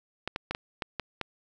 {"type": "clicks", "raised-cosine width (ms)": 0.3, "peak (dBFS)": -15, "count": 7, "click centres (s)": [0.276, 0.361, 0.51, 0.549, 0.822, 0.997, 1.213], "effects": []}